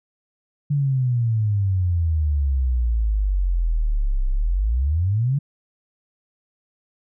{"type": "exponential two-way sweep", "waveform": "sine", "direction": "down then up", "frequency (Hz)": [146.9, 31.76, 146.9], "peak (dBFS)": -17, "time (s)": [0.7, 5.39], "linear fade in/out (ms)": 10, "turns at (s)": 4.29, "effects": []}